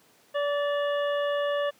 harmonic tone with a mistuned harmonic, 576 Hz, D5, 34 cents flat, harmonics 1 / 2 / 3 / 5 / 6, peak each -25 / -34 / -35 / -40 / -45 dBFS, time 0.34-1.71 s, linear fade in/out 20 ms, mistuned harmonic 3, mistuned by +24 cents, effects pink hiss -60 dBFS RMS until 1.79 s + high-pass 200 Hz 12 dB/octave

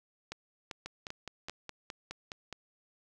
two click trains, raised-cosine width 0.2 ms, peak -22 / -23 dBFS, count 4 / 9, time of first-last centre 0.32-1.496 / 0.86-2.527 s, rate 2.55 / 4.8 Hz, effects none

